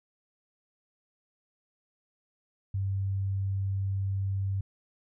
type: tone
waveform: sine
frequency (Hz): 97.4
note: G2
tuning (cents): -11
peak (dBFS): -27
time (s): 2.74-4.61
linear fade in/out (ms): 5
effects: none